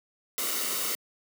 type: noise with comb filter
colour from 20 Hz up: white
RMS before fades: -30 dBFS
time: 0.38-0.95 s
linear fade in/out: 0 ms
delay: 1.2 ms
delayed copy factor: -0.6
effects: high-pass 200 Hz 12 dB/octave